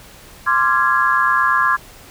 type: chord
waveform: sine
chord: D half-diminished seventh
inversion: third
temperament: equal with one note detuned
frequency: 1046.5 / 1174.7 / 1376.9 / 1661.2 Hz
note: C6 / D6 / F6 / Ab6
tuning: 0 / 0 / -25 / 0 cents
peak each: -17 / -19 / -21 / -17 dBFS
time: 0.46-1.77 s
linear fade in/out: 20 ms
effects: pink hiss -42 dBFS RMS until 2.1 s